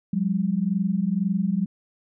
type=tone pair together; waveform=sine; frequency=179.3 / 201.3 Hz; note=F3 / G3; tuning=+46 / +46 cents; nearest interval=major second; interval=200 cents; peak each=-24 / -23 dBFS; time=0.13-1.66 s; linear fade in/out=5 ms; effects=none